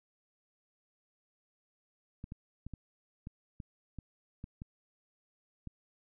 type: clicks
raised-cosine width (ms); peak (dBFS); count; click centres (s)
5; -30; 10; 2.241 / 2.321 / 2.666 / 2.737 / 3.271 / 3.602 / 3.987 / 4.441 / 4.619 / 5.673
effects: none